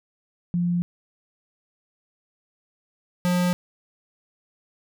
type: tone pair in turn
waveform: sine / square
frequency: 174.61 / 178.38 Hz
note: F3 / F3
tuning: 0 / +37 cents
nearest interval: unison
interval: 37 cents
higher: second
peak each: -20 dBFS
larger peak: neither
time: 0.54-0.82 / 3.25-3.53 s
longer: neither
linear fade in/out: 0 ms
effects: none